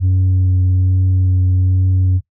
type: tone with vibrato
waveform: sine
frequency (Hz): 92.5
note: F#2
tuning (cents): 0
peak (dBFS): -8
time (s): 0-2.21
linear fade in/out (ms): 50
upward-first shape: triangle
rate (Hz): 1.2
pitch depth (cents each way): 15
effects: noise-tail reverb RT60 0.1 s tail -18 dB re dry + tanh soft clip ceiling -9 dBFS